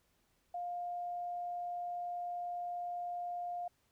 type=tone; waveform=sine; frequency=705 Hz; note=F5; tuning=16 cents sharp; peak=-37 dBFS; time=0.54-3.68 s; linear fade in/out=5 ms; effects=pink hiss -75 dBFS RMS until 3.91 s